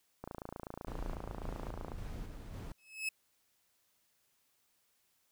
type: click train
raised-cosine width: 1 ms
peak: -28 dBFS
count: 48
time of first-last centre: 0.24-1.919 s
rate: 28 Hz
type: noise with tremolo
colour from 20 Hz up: brown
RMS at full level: -42 dBFS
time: 0.87-2.72 s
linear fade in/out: 2 ms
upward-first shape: square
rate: 1.8 Hz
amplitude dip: 35%
type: tone with exponential growth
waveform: 40% pulse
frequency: 2587 Hz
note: E7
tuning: 33 cents flat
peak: -30 dBFS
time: 2.78-3.09 s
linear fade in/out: 5 ms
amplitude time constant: 67 ms
effects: white hiss -75 dBFS RMS until 5.31 s